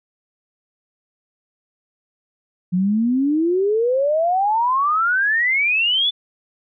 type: exponential sweep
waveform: sine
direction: up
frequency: 175.2 to 3520 Hz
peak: -15 dBFS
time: 2.72-6.11 s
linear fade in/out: 20 ms
effects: none